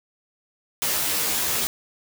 white noise with comb filter, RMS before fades -24 dBFS, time 0.82-1.67 s, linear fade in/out 0 ms, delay 13 ms, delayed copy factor +0.95, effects none

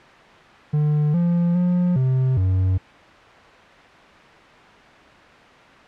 triangle tone with pitch steps, 149.8 / 172.7 / 178 / 130.1 / 93.5 Hz, D3 / F3 / F3 / C3 / F#2, +35 / -19 / +33 / -9 / +19 cents, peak -14 dBFS, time 0.73-2.78 s, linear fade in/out 10 ms, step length 410 ms, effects white hiss -45 dBFS RMS until 5.87 s + low-pass 2000 Hz 12 dB/octave

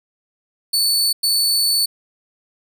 sawtooth tone bursts at uneven times, 4474 Hz, C#8, 15 cents sharp, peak -12 dBFS, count 2, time 0.73-1.13 / 1.23-1.86 s, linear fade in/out 10 ms, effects none

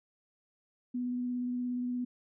sine tone with vibrato, 246.9 Hz, B3, in tune, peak -31 dBFS, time 0.94-2.05 s, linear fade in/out 10 ms, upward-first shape sine, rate 17 Hz, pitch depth 12 cents each way, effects none

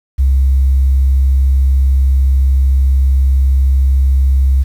sine tone, 66.8 Hz, C2, 36 cents sharp, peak -6 dBFS, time 0.18-4.64 s, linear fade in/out 20 ms, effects tanh soft clip ceiling -4 dBFS + 7-bit

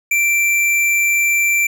sine tone with hard clipping, 2349 Hz, D7, in tune, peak -14 dBFS, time 0.11-1.67 s, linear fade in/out 5 ms, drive 15 dB, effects none

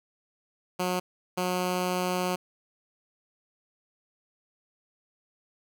10% pulse tone pair in turn, 181.4 / 181.4 Hz, F#3 / F#3, -34 / -34 cents, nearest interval unison, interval 0 cents, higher neither, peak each -18 dBFS, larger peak neither, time 0.79-1 / 1.37-2.36 s, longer second, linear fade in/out 10 ms, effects none

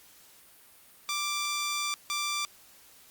10% pulse tone bursts at uneven times, 1177 Hz, D6, 3 cents sharp, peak -21 dBFS, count 2, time 1.09-1.94 / 2.1-2.45 s, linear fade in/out 0 ms, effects white hiss -56 dBFS RMS until 3.1 s + Opus 48 kbps

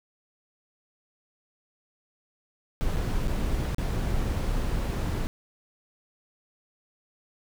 brown noise with dropouts, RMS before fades -27 dBFS, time 2.81-5.27 s, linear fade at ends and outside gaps 0 ms, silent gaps 2.962-2.967 / 3.273-3.281 / 3.746-3.783 s, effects none

